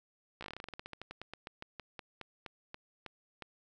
slowing click train, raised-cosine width 0.3 ms, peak -27 dBFS, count 28, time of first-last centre 0.41-3.423 s, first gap 15 ms, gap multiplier 1.13, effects none

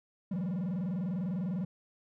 triangle tone with vibrato, 180.1 Hz, F#3, 46 cents flat, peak -29 dBFS, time 0.31-1.65 s, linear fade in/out 5 ms, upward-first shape square, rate 20 Hz, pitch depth 180 cents each way, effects none

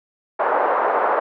pink band-pass noise, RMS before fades -19 dBFS, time 0.39-1.2 s, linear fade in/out 10 ms, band 500 to 1300 Hz, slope 24 dB/octave, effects none

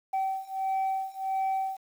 sine beating tone pair, 768 / 769.5 Hz, G5 / G5, -36 / -32 cents, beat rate 1.5 Hz, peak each -29 / -28 dBFS, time 0.13-1.77 s, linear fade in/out 10 ms, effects tanh soft clip ceiling -24 dBFS + 9-bit

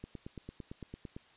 click train, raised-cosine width 3 ms, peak -30 dBFS, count 11, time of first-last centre 0.04-1.165 s, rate 8.89 Hz, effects white hiss -62 dBFS RMS until 1.36 s + resampled to 8000 Hz

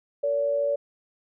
sine tone pair together, 458.4 / 571 Hz, A#4 / D5, -29 / -49 cents, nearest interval major third, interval 380 cents, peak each -32 / -22 dBFS, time 0.23-0.76 s, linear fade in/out 10 ms, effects none

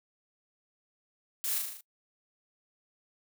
blue noise with echo, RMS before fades -33 dBFS, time 1.44-1.58 s, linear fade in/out 0 ms, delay 38 ms, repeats 6, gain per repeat -3 dB, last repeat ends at 1.808 s, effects noise-tail reverb RT60 0.1 s tail -23 dB re dry

